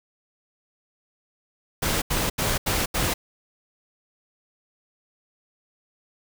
pink noise bursts, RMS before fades -24 dBFS, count 5, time 1.82-3.14 s, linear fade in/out 10 ms, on 200 ms, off 80 ms, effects none

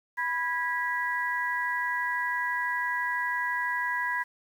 sine tone cluster, 986 / 1648 / 1952 Hz, B5 / G#6 / B6, -3 / -14 / -21 cents, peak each -31 dBFS, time 0.17-4.24 s, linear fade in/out 20 ms, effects 9-bit

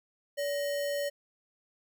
sine tone with sample-and-hold, 572 Hz, D5, 46 cents flat, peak -29 dBFS, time 0.37-1.1 s, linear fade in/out 20 ms, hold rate 2450 Hz, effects none

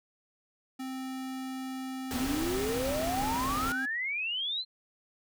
square tone, 261.6 Hz, C4, in tune, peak -36 dBFS, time 0.79-3.86 s, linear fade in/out 10 ms
pink noise, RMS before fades -36 dBFS, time 2.11-3.72 s, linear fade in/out 0 ms
sine exponential sweep, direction up, 229.3 to 4186 Hz, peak -30 dBFS, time 2.12-4.65 s, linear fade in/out 50 ms
effects none

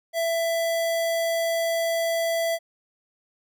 square tone, 665 Hz, E5, 15 cents sharp, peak -23 dBFS, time 0.13-2.59 s, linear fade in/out 50 ms, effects none

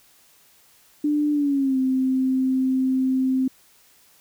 sine tone with pitch glide, 296.4 to 261 Hz, D4 to C4, +16 to -4 cents, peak -18 dBFS, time 1.04-3.48 s, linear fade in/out 5 ms, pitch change -220 cents, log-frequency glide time 1.32-1.78 s, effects white hiss -56 dBFS RMS until 4.2 s

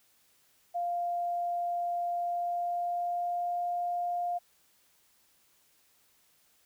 sine tone with pitch glide, 698 to 703.3 Hz, F5 to F5, -1 to +12 cents, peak -29 dBFS, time 0.74-4.39 s, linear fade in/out 20 ms, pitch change +13 cents, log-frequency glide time 2.17-3.62 s, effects white hiss -67 dBFS RMS until 6.65 s

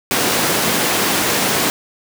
pink high-pass noise, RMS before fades -17 dBFS, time 0.11-1.7 s, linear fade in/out 0 ms, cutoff 210 Hz, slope 12 dB/octave, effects none

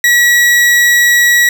40% pulse tone, 1926 Hz, B6, 44 cents flat, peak -5 dBFS, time 0.04-1.49 s, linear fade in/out 2 ms, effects none

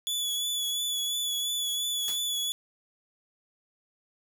sawtooth tone with vibrato, 3425 Hz, A7, 47 cents flat, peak -25 dBFS, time 0.07-2.52 s, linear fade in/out 0 ms, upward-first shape sine, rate 2.9 Hz, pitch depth 26 cents each way
white noise with exponential decay, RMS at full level -35 dBFS, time 2.08-2.27 s, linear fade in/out 1 ms, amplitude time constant 40 ms
effects none

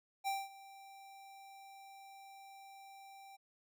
square tone with ADSR envelope, 784 Hz, G5, in tune, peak -34 dBFS, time 0.24-3.37 s, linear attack 34 ms, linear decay 210 ms, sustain -20 dB, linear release 17 ms, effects none

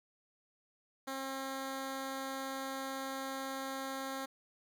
10% pulse tone, 268.2 Hz, C4, 43 cents sharp, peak -30 dBFS, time 1.07-4.26 s, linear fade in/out 10 ms, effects none

